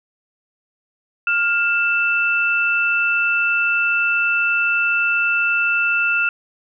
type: tone pair together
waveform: sine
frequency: 1407 / 2656 Hz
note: F6 / E7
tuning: +12 / +12 cents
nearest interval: major seventh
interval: 1100 cents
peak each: -18 dBFS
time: 1.27-6.29 s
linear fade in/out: 2 ms
effects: none